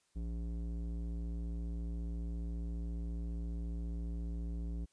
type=tone with low-pass filter; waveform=square; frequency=57.3 Hz; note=A#1; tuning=29 cents flat; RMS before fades=-39 dBFS; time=0.15-4.86 s; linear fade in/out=20 ms; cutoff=280 Hz; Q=0.97; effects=white hiss -75 dBFS RMS until 4.92 s + resampled to 22050 Hz